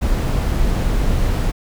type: noise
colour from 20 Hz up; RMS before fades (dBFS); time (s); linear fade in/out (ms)
brown; -17; 0.01-1.52; 20
effects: none